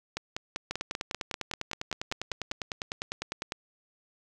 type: two click trains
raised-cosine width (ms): 0.2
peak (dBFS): -15 / -15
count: 13 / 29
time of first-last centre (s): 0.17-2.514 / 0.71-3.521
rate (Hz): 5.12 / 9.96
effects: none